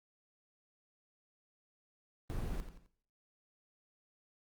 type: noise with echo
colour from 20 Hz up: brown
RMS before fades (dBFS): -38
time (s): 2.3-2.6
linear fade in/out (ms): 0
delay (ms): 87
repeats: 3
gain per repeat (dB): -9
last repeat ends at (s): 2.861
effects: noise-tail reverb RT60 0.6 s tail -17 dB re dry + Opus 24 kbps